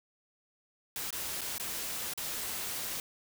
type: noise with dropouts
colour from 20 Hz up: white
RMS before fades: -37 dBFS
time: 0.96-3 s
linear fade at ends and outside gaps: 1 ms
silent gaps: 1.106-1.127 / 1.41-1.415 / 1.581-1.598 / 2.136-2.176 s
effects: none